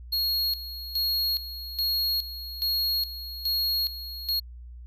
square tone with tremolo, 4300 Hz, C8, 47 cents sharp, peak -24 dBFS, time 0.12-4.4 s, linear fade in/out 10 ms, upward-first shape square, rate 1.2 Hz, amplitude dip 75%, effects added 60 Hz sine -40 dBFS peak until 4.86 s

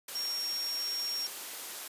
sine tone in noise, 5560 Hz, F8, 9 cents flat, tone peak -32 dBFS, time 0.15-1.27 s, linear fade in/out 5 ms, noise white, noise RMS -41 dBFS, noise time 0.08-1.88 s, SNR +6 dB, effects high-pass 300 Hz 12 dB/octave + resampled to 32000 Hz

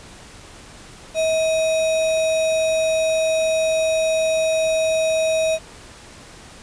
sine tone with sample-and-hold, 640 Hz, D#5, 49 cents sharp, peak -16 dBFS, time 1.14-5.59 s, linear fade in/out 50 ms, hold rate 3150 Hz, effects pink hiss -42 dBFS RMS until 6.62 s + resampled to 22050 Hz

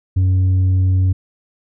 sine tone with tanh clipping, 93.1 Hz, F#2, 11 cents sharp, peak -12 dBFS, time 0.16-1.13 s, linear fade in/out 10 ms, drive 3 dB, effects none

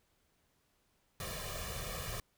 pink noise with comb filter, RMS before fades -41 dBFS, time 1.2-2.2 s, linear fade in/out 2 ms, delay 1.7 ms, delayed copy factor +0.85, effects pink hiss -75 dBFS RMS until 2.37 s

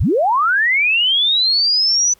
sine linear sweep, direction up, 36.86 to 6030 Hz, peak -12 dBFS, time 0-2.14 s, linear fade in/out 10 ms, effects pink hiss -54 dBFS RMS until 2.19 s

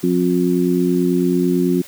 harmonic tone, 89.1 Hz, F2, 35 cents sharp, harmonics 2 / 3 / 4, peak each -18 / -18 / -18 dBFS, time 0.03-1.82 s, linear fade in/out 10 ms, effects white hiss -40 dBFS RMS until 1.87 s

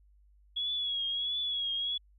sine tone with vibrato, 3347 Hz, G#7, 13 cents sharp, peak -30 dBFS, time 0.56-1.98 s, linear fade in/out 10 ms, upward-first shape triangle, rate 1.5 Hz, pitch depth 63 cents each way, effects added 50 Hz sine -59 dBFS peak until 2.18 s

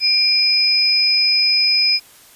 sine tone pair together, 2388 / 5060 Hz, D7 / D#8, +28 / +28 cents, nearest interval octave + minor second, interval 1300 cents, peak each -20 / -13 dBFS, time 0-2 s, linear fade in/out 50 ms, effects white hiss -46 dBFS RMS until 2.35 s + resampled to 32000 Hz

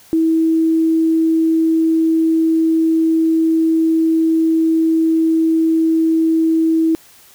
sine tone, 323.7 Hz, E4, 31 cents flat, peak -11 dBFS, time 0.13-6.95 s, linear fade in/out 0 ms, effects white hiss -46 dBFS RMS until 7.34 s

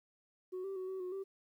sine tone with pitch steps, 369.1 / 388.8 / 372.6 / 379.2 / 364.1 / 388.1 Hz, F#4 / G4 / F#4 / F#4 / F#4 / G4, -4 / -14 / +12 / +43 / -28 / -17 cents, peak -36 dBFS, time 0.52-1.24 s, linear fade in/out 20 ms, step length 120 ms, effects tanh soft clip ceiling -37 dBFS + 12-bit

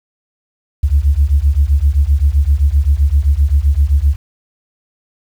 sine beating tone pair, 67.4 / 75.1 Hz, C#2 / D2, -48 / +39 cents, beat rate 7.7 Hz, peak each -11 dBFS, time 0.83-4.16 s, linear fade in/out 10 ms, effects tanh soft clip ceiling -2 dBFS + 7-bit

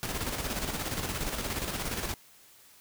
pink noise with tremolo, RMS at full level -32 dBFS, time 0.03-2.14 s, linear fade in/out 0 ms, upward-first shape square, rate 17 Hz, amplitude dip 45%, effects white hiss -57 dBFS RMS until 2.8 s

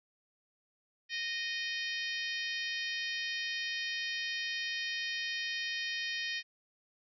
harmonic tone, 619 Hz, D#5, 9 cents flat, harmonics 3 / 4 / 5 / 6 / 7 / 8 / 9, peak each -38 / -40 / -42 / -44 / -45 / -46 / -47 dBFS, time 1.09-6.43 s, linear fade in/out 50 ms, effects none

